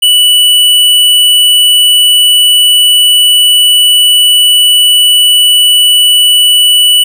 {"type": "tone with hard clipping", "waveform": "sine", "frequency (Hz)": 2960, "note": "F#7", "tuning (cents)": 0, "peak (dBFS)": -4, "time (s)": [0.02, 7.04], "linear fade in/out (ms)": 10, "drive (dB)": 15, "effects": []}